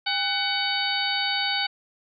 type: harmonic tone with a mistuned harmonic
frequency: 750 Hz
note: F#5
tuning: 23 cents sharp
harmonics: 1 / 2 / 3 / 4 / 5 / 6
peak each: -30 / -30 / -30 / -30 / -30 / -30 dBFS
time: 0.06-1.67 s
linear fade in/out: 10 ms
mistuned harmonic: 1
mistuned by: +120 cents
effects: none